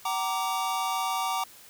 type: chord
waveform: square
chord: Gb augmented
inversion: none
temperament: equal with one note detuned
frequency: 759 / 932.3 / 1174.7 Hz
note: Gb5 / Bb5 / D6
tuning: +44 / 0 / 0 cents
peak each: -32 dBFS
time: 0.05-1.44 s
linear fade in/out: 5 ms
effects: white hiss -51 dBFS RMS until 1.69 s